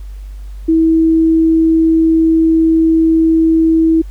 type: tone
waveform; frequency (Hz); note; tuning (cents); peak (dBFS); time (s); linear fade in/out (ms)
sine; 323.9; E4; -30; -7; 0.68-4.02; 10
effects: added 49 Hz sine -25 dBFS peak until 4.1 s + pink hiss -50 dBFS RMS until 4.1 s